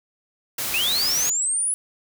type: noise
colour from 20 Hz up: white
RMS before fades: -27 dBFS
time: 0.58-1.3 s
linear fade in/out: 5 ms
type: linear sweep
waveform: sine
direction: up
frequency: 2465 to 10270 Hz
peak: -20 dBFS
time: 0.74-1.74 s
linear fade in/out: 0 ms
effects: none